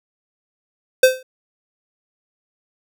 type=tone with exponential decay; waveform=square; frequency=516 Hz; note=C5; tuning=24 cents flat; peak=-5 dBFS; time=1.03-1.23 s; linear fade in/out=5 ms; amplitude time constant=42 ms; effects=none